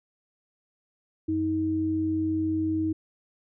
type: tone pair together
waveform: sine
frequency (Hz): 94 / 316.2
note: F#2 / D#4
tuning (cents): +28 / +28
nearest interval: octave + major sixth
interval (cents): 2100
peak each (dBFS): -33 / -24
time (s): 1.28-2.93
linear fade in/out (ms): 10
effects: none